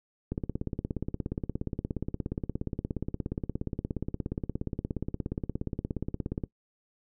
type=click train; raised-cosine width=3 ms; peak=-18 dBFS; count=105; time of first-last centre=0.32-6.438 s; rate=17 Hz; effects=noise-tail reverb RT60 0.1 s tail -20 dB re dry